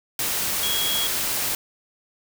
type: tone in noise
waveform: sine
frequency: 3314 Hz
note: G#7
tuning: 4 cents flat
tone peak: -24 dBFS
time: 0.63-1.07 s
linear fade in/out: 2 ms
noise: white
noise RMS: -25 dBFS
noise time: 0.19-1.55 s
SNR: -2 dB
effects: none